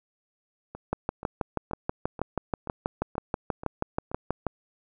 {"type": "two click trains", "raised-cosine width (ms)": 1, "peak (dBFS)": [-12, -24], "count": [23, 8], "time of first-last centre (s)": [[0.93, 4.467], [0.75, 4.115]], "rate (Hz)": [6.22, 2.08], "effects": []}